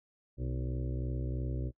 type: harmonic tone with a mistuned harmonic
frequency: 63 Hz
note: B1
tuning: 35 cents sharp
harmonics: 1 / 2 / 4 / 5 / 6 / 7 / 8 / 9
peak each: -35 / -36 / -45 / -45 / -47 / -53 / -53 / -52 dBFS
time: 0.37-1.72 s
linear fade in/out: 50 ms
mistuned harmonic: 4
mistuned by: -67 cents
effects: noise-tail reverb RT60 0.1 s tail -23 dB re dry